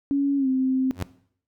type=tone with pitch glide; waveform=sine; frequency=280 to 261.2 Hz; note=C#4 to C4; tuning=+18 to -3 cents; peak=-19 dBFS; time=0.11-0.91 s; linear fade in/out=0 ms; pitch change=-121 cents; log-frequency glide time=0.37-0.48 s
type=tone with exponential growth; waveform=sawtooth; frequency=91.7 Hz; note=F#2; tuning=15 cents flat; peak=-19 dBFS; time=0.92-1.03 s; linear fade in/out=5 ms; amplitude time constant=22 ms
effects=noise-tail reverb RT60 0.6 s tail -18 dB re dry